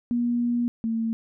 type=tone pair in turn; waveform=sine; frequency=239.6 / 226.2 Hz; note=A#3 / A3; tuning=+48 / +48 cents; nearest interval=minor second; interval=100 cents; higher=first; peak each=-21 / -23 dBFS; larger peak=first; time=0.11-0.68 / 0.84-1.13 s; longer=first; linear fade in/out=0 ms; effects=none